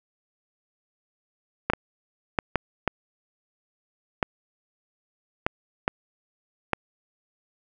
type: clicks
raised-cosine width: 0.5 ms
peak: -6 dBFS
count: 9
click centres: 1.7 / 1.735 / 2.388 / 2.557 / 2.877 / 4.228 / 5.465 / 5.879 / 6.733 s
effects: none